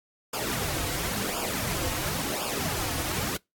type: noise with flanger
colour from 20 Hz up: pink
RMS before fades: -30 dBFS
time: 0.33-3.37 s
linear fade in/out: 5 ms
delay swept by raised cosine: 0.49 to 5.09 ms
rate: 0.95 Hz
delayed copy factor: -0.85
effects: noise-tail reverb RT60 0.2 s tail -26 dB re dry + AAC 64 kbps